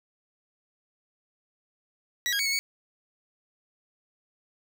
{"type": "tone with pitch steps", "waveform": "20% pulse", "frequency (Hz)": [1938, 1634, 2236, 2191, 2231], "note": ["B6", "G#6", "C#7", "C#7", "C#7"], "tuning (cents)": [-33, -29, 14, -21, 11], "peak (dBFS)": -20, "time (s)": [2.26, 2.59], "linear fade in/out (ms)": 0, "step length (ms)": 66, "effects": []}